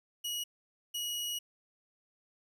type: tone bursts at uneven times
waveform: sawtooth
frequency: 2906 Hz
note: F#7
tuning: 32 cents flat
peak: -31 dBFS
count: 2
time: 0.24-0.44 / 0.94-1.39 s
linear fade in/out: 10 ms
effects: none